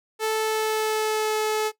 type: tone with pitch glide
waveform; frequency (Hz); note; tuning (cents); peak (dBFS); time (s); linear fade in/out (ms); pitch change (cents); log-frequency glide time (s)
sawtooth; 438 to 431.2; A4 to A4; -8 to -35; -18; 0.19-1.72; 50; -27; 0.35-1.36
effects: noise-tail reverb RT60 0.1 s tail -17 dB re dry